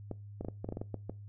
clicks, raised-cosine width 2 ms, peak -24 dBFS, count 11, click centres 0.113 / 0.41 / 0.448 / 0.485 / 0.645 / 0.689 / 0.724 / 0.771 / 0.815 / 0.943 / 1.096 s, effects noise-tail reverb RT60 0.3 s tail -21 dB re dry + added 102 Hz sine -45 dBFS peak until 1.28 s

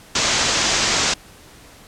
white low-pass noise, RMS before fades -19 dBFS, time 0.15-1.14 s, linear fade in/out 5 ms, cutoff 7200 Hz, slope 48 dB/octave, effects pink hiss -45 dBFS RMS until 1.87 s + low-pass 12000 Hz 12 dB/octave

